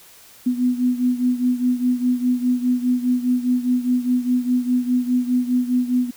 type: beating tone pair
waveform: sine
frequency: 247.5 / 252.4 Hz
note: B3 / B3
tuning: +4 / +38 cents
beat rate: 4.9 Hz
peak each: -18 / -22 dBFS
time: 0.46-6.11 s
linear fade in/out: 10 ms
effects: white hiss -47 dBFS RMS until 6.16 s

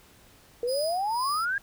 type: exponential sweep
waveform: sine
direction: up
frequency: 466.2 to 1661.2 Hz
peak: -25 dBFS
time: 0.63-1.58 s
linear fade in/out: 2 ms
type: tone with tremolo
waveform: sawtooth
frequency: 4977 Hz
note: D#8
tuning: in tune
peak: -29 dBFS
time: 0.67-1.46 s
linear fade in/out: 20 ms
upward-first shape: sine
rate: 2 Hz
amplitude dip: 85%
effects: pink hiss -56 dBFS RMS until 1.62 s

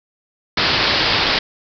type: low-pass noise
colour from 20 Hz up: white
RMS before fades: -17 dBFS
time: 0.57-1.39 s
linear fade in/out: 5 ms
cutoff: 5100 Hz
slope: 96 dB/octave
effects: none

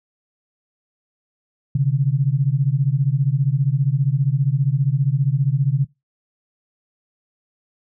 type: beating tone pair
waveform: sine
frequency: 130.81 / 145.81 Hz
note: C3 / D3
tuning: 0 / -12 cents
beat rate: 15 Hz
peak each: -18 dBFS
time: 1.75-5.85 s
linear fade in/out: 5 ms
effects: noise-tail reverb RT60 0.2 s tail -21 dB re dry

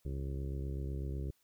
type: harmonic tone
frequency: 68 Hz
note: C#2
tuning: 33 cents flat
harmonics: 1 / 2 / 3 / 4 / 5 / 6 / 7 / 8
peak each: -37 / -41 / -51 / -51 / -49 / -50 / -59 / -59 dBFS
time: 0.05-1.31 s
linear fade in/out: 5 ms
effects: white hiss -74 dBFS RMS until 1.43 s

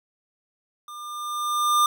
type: tone with level ramp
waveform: square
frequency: 1200 Hz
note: D6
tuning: 37 cents sharp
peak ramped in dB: -38 to -16 dBFS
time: 0.88-1.86 s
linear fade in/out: 2 ms
effects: none

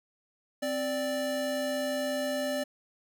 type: tone pair together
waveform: square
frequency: 261.8 / 587.3 Hz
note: C4 / D5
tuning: +1 / 0 cents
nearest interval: octave + major second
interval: 1399 cents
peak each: -35 / -31 dBFS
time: 0.62-2.64 s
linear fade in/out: 10 ms
effects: none

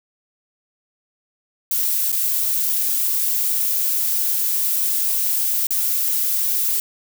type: noise with dropouts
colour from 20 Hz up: violet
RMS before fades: -20 dBFS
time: 1.71-6.8 s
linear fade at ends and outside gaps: 2 ms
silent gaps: 2.119-2.126 / 5.669-5.706 s
effects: none

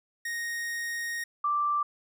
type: tone pair in turn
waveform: 45% pulse / sine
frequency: 1864.7 / 1174.7 Hz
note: A#6 / D6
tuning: 0 / 0 cents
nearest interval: minor sixth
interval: 800 cents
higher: first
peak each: -31 / -24 dBFS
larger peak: second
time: 0.25-1.24 / 1.44-1.83 s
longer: first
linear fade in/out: 5 ms
effects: none

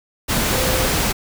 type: tone in noise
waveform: sine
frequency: 517 Hz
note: C5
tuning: 21 cents flat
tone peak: -24 dBFS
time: 0.53-0.88 s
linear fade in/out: 20 ms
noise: pink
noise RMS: -19 dBFS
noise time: 0.28-1.13 s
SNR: -8 dB
effects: none

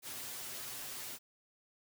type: noise with comb filter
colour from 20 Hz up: white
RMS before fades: -44 dBFS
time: 0.02-1.19 s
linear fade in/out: 50 ms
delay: 7.9 ms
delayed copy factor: +0.95
effects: none

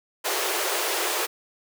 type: high-pass noise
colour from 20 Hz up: pink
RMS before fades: -26 dBFS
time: 0.24-1.27 s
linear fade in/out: 20 ms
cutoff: 340 Hz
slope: 96 dB/octave
effects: none

